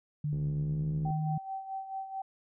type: tone with pitch glide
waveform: sine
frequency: 148.8 to 154.85 Hz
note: D3 to D#3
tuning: +23 to -8 cents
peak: -29 dBFS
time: 0.24-1.38 s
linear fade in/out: 5 ms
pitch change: +69 cents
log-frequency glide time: 0.53-0.85 s
type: click train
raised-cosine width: 3 ms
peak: -31 dBFS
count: 56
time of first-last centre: 0.33-1.104 s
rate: 71.1 Hz
type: tone with tremolo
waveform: sine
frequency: 772 Hz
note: G5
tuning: 27 cents flat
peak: -33 dBFS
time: 1.05-2.22 s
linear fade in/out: 5 ms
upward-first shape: sine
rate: 4.6 Hz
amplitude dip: 65%
effects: none